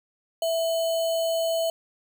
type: tone with sample-and-hold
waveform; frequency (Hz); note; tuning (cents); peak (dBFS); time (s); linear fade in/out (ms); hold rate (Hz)
sine; 659.3; E5; 0; -22; 0.42-1.7; 2; 3675
effects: none